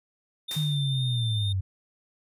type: tone with vibrato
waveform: triangle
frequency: 3612 Hz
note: A7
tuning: 45 cents sharp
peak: -30 dBFS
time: 0.48-1.53 s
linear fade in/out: 10 ms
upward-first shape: sine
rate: 2.2 Hz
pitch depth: 16 cents each way
type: noise with exponential decay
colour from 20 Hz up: white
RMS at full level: -34 dBFS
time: 0.51-0.92 s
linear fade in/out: 0 ms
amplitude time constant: 87 ms
type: linear sweep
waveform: sine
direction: down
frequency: 155.56 to 92.5 Hz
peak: -24 dBFS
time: 0.56-1.61 s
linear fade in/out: 10 ms
effects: resampled to 32000 Hz